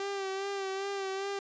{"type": "tone with vibrato", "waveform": "sawtooth", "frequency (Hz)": 391.2, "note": "G4", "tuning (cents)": -4, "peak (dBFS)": -29, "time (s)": [0, 1.39], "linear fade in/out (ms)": 2, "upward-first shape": "sine", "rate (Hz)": 2.5, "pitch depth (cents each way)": 37, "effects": ["resampled to 16000 Hz"]}